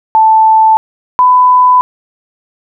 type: tone pair in turn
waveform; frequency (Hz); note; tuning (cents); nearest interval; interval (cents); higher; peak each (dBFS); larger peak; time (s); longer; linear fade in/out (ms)
sine; 880 / 1000.2; A5 / B5; 0 / +22; major second; 222; second; -3; neither; 0.15-0.77 / 1.19-1.81; neither; 0
effects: none